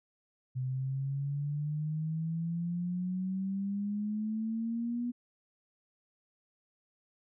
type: exponential sweep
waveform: sine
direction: up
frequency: 127.2 to 243.9 Hz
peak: -31 dBFS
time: 0.55-5.12 s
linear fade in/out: 20 ms
effects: none